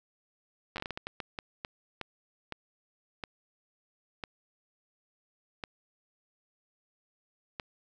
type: slowing click train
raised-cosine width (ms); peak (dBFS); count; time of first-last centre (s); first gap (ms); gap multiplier
0.3; -20; 18; 0.76-7.598; 9; 1.4
effects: none